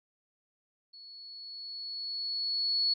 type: tone with level ramp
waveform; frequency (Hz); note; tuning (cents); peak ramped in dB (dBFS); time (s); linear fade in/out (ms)
sine; 4391; C#8; -17; -48 to -24; 0.93-2.94; 10
effects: none